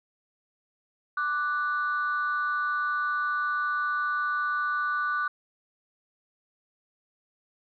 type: tone pair together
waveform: sine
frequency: 1174.7 / 1480 Hz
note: D6 / F#6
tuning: 0 / 0 cents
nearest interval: major third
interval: 400 cents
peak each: -27 dBFS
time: 1.17-5.28 s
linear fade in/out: 5 ms
effects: tanh soft clip ceiling -19 dBFS